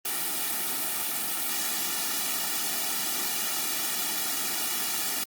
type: noise with comb filter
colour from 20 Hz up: white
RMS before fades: -29 dBFS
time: 0.05-5.24 s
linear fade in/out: 5 ms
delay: 1.9 ms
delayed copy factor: -0.95
effects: high-pass 200 Hz 12 dB/octave + Opus 32 kbps